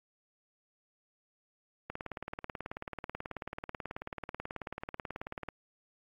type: click train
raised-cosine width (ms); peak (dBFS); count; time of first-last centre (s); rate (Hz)
0.5; -23; 67; 1.9-5.487; 18.4
effects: AAC 48 kbps